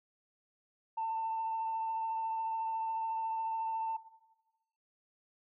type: tone with vibrato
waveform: sine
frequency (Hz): 895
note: A5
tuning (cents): +29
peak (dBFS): -31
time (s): 0.97-3.97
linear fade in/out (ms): 10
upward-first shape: sine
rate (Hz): 14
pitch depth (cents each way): 14
effects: noise-tail reverb RT60 1.0 s tail -17 dB re dry + tanh soft clip ceiling -28 dBFS